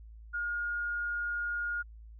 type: tone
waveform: sine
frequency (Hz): 1426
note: F6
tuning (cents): +36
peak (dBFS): -31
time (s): 0.33-1.83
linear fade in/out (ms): 20
effects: added 55 Hz sine -47 dBFS peak until 2.19 s